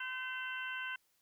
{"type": "harmonic tone with a mistuned harmonic", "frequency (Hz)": 513, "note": "C5", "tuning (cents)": -34, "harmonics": [2, 3, 4, 5, 6], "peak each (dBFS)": [-47, -40, -49, -45, -49], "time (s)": [0, 0.96], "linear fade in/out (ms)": 5, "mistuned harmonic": 5, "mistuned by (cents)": 86, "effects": ["white hiss -75 dBFS RMS until 1.21 s"]}